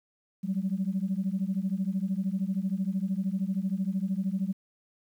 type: beating tone pair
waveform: sine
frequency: 185 / 198 Hz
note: F#3 / G3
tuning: 0 / +18 cents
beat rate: 13 Hz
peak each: -29 dBFS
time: 0.43-4.53 s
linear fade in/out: 20 ms
effects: tanh soft clip ceiling -20 dBFS + 10-bit